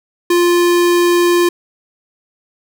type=tone; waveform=square; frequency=349.2 Hz; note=F4; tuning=in tune; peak=-10 dBFS; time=0.3-1.49 s; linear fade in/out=5 ms; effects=none